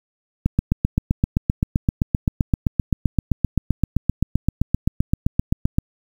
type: click train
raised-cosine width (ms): 5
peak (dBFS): -4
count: 42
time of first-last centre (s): 0.46-5.785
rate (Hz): 7.7
effects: 7-bit